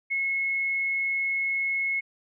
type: tone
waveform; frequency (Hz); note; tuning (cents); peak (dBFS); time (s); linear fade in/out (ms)
sine; 2179; C#7; -30; -24; 0.1-2.01; 20
effects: none